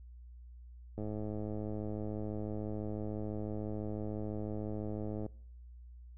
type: click train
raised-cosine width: 2 ms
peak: -27 dBFS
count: 455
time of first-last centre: 0.98-5.263 s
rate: 106 Hz
effects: noise-tail reverb RT60 0.7 s tail -24 dB re dry + added 60 Hz sine -49 dBFS peak until 6.17 s